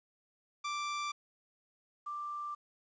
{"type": "tone pair in turn", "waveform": ["sawtooth", "sine"], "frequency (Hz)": [1174.7, 1180.1], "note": ["D6", "D6"], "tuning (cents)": [0, 8], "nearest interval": "unison", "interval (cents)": 8, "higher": "second", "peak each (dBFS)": [-31, -37], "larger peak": "first", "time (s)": [[0.64, 1.12], [2.06, 2.55]], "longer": "second", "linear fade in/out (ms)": 10, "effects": ["resampled to 16000 Hz", "11-bit"]}